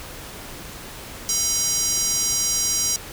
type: tone with high-pass filter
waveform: square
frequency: 440 Hz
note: A4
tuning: in tune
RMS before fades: -22 dBFS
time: 1.29-2.96 s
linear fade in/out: 0 ms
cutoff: 5900 Hz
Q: 3.8
effects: pink hiss -37 dBFS RMS until 3.12 s